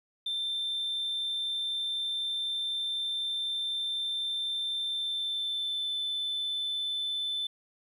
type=tone with pitch glide; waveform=sine; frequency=3568 to 3523 Hz; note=A7 to A7; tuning=+23 to +1 cents; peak=-28 dBFS; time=0.26-7.47 s; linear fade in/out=5 ms; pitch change=-22 cents; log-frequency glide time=4.86-5.97 s; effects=tanh soft clip ceiling -27 dBFS + 11-bit